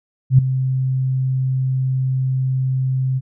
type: tone with ADSR envelope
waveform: sine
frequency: 130.81 Hz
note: C3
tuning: in tune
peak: -4 dBFS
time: 0.3-3.21 s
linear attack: 85 ms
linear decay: 6 ms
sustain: -12 dB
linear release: 38 ms
effects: none